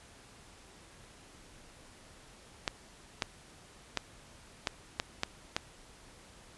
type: clicks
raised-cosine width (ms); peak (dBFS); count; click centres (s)
0.2; -12; 7; 2.678 / 3.222 / 3.973 / 4.672 / 4.999 / 5.234 / 5.565
effects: pink hiss -56 dBFS RMS until 6.57 s + resampled to 24000 Hz